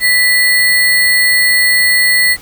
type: tone with sample-and-hold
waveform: sine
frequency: 1975.5 Hz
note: B6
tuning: in tune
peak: -7 dBFS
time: 0-2.37 s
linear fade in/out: 50 ms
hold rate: 6300 Hz
effects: pink hiss -37 dBFS RMS until 2.41 s